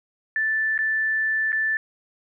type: tone with dropouts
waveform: sine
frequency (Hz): 1760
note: A6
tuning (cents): 0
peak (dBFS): -20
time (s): 0.36-1.77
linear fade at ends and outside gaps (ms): 1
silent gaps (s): 0.778-0.789 / 1.52-1.528
effects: none